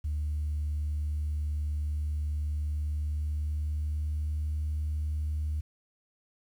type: tone with pitch glide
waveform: sine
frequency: 74.9 to 75.99 Hz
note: D2 to D#2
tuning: +35 to -40 cents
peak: -27 dBFS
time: 0.04-5.61 s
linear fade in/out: 10 ms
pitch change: +25 cents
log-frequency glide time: 2.62-4.48 s
effects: tanh soft clip ceiling -25 dBFS + 10-bit